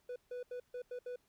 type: tone bursts at uneven times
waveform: triangle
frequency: 493.9 Hz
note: B4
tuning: in tune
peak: -38 dBFS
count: 6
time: 0.09-0.16 / 0.31-0.43 / 0.51-0.6 / 0.74-0.82 / 0.91-0.99 / 1.06-1.16 s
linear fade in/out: 5 ms
effects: pink hiss -75 dBFS RMS until 1.28 s